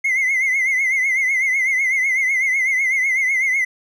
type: tone with vibrato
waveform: triangle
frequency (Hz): 2093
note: C7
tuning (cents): 0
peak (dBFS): -13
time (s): 0.04-3.65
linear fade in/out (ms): 10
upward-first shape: triangle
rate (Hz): 8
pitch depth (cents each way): 97
effects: tanh soft clip ceiling -10 dBFS